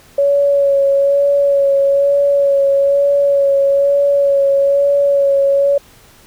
sine tone with vibrato, 560 Hz, C#5, 18 cents sharp, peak -9 dBFS, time 0.18-5.78 s, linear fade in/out 5 ms, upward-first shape sine, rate 1.1 Hz, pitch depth 20 cents each way, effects pink hiss -45 dBFS RMS until 6.26 s

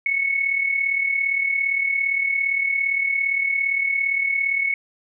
sine tone with amplitude modulation, 2207 Hz, C#7, 8 cents flat, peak -16 dBFS, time 0.06-4.74 s, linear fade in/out 2 ms, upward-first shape sine, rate 37.5 Hz, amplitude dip 60%, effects none

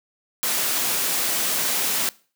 white high-pass noise, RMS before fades -23 dBFS, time 0.43-2.09 s, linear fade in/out 0 ms, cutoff 160 Hz, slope 12 dB/octave, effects noise-tail reverb RT60 0.4 s tail -22 dB re dry

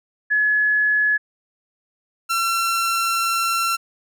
sine / sawtooth tone pair in turn, 1700 / 1355.2 Hz, G#6 / E6, +40 / +48 cents, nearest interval major third, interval 392 cents, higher first, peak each -15 dBFS, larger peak neither, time 0.3-1.18 / 2.29-3.77 s, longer second, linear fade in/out 20 ms, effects none

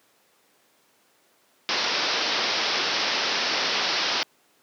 white low-pass noise, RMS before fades -25 dBFS, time 1.69-4.23 s, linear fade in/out 0 ms, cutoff 5600 Hz, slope 96 dB/octave, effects pink hiss -62 dBFS RMS until 4.62 s + high-pass 300 Hz 12 dB/octave

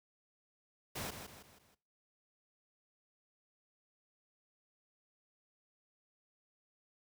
pink noise with echo, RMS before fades -41 dBFS, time 0.95-1.11 s, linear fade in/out 10 ms, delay 160 ms, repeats 4, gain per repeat -7 dB, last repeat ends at 1.75 s, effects noise-tail reverb RT60 0.4 s tail -19 dB re dry + high-pass 60 Hz 12 dB/octave

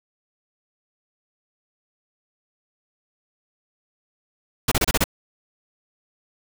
pink noise bursts, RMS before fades -19 dBFS, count 6, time 4.68-5.041 s, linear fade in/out 5 ms, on 36 ms, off 29 ms, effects none

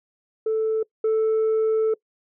sine tone pair in turn, 440 / 440 Hz, A4 / A4, 0 / 0 cents, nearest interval unison, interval 0 cents, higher neither, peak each -18 / -15 dBFS, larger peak second, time 0.46-0.83 / 1.04-1.94 s, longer second, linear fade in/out 5 ms, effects noise-tail reverb RT60 0.1 s tail -24 dB re dry + tanh soft clip ceiling -17 dBFS

